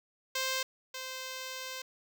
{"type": "tone pair in turn", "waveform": "5% pulse", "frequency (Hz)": [523.3, 519.1], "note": ["C5", "C5"], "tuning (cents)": [0, -14], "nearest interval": "unison", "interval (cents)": 14, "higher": "first", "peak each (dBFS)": [-19, -27], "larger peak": "first", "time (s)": [[0.35, 0.63], [0.94, 1.82]], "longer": "second", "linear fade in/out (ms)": 5, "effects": []}